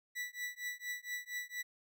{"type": "tone with tremolo", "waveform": "40% pulse", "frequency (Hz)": 1964, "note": "B6", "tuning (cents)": -10, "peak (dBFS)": -35, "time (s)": [0.15, 1.63], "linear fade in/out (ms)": 20, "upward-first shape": "triangle", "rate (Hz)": 4.3, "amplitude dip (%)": 100, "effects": []}